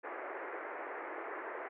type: band-pass noise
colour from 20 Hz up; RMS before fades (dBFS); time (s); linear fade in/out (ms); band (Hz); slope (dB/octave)
pink; -43; 0.03-1.69; 20; 340 to 2100; 48
effects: none